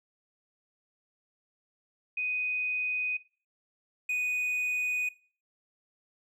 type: tone pair in turn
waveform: sine / triangle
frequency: 2495 / 2484 Hz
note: D#7 / D#7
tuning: +4 / -3 cents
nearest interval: unison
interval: 7 cents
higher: first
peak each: -29 / -26 dBFS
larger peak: second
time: 2.17-3.17 / 4.09-5.09 s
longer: neither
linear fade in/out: 5 ms
effects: noise-tail reverb RT60 0.4 s tail -19 dB re dry